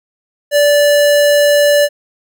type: tone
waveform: square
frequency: 582 Hz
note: D5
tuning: 16 cents flat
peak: -8 dBFS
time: 0.51-1.89 s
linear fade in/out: 50 ms
effects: none